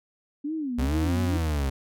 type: tone with vibrato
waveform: sine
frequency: 277.2 Hz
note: C#4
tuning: in tune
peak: -27 dBFS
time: 0.44-1.38 s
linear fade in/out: 10 ms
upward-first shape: sine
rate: 2.3 Hz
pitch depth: 250 cents each way
type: linear two-way sweep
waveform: 40% pulse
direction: up then down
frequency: 64.6 to 93.2 to 65.4 Hz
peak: -23 dBFS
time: 0.78-1.7 s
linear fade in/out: 10 ms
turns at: 1.21 s
effects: none